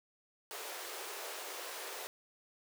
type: high-pass noise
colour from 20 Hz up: pink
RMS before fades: -44 dBFS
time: 0.51-2.07 s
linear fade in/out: 0 ms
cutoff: 370 Hz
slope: 48 dB/octave
effects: none